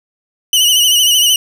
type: tone with vibrato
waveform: sawtooth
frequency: 2960 Hz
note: F#7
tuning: in tune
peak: -5 dBFS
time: 0.53-1.36 s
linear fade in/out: 2 ms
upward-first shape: sine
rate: 13 Hz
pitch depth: 62 cents each way
effects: none